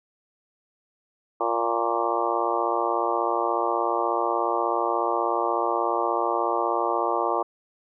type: harmonic tone with a mistuned harmonic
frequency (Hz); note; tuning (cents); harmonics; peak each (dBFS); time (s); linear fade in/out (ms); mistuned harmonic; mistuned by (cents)
116.54; A#2; 0; 3 / 4 / 5 / 6 / 7 / 8 / 9 / 10; -30 / -30 / -30 / -30 / -30 / -30 / -30 / -30; 1.4-7.43; 10; 9; +36
effects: none